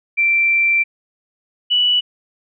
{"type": "tone pair in turn", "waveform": "sine", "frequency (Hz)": [2349, 2954], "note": ["D7", "F#7"], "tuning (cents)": [0, -3], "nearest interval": "major third", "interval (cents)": 397, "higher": "second", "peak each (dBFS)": -12, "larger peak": "neither", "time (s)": [[0.17, 0.84], [1.7, 2.01]], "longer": "first", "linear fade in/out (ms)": 20, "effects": []}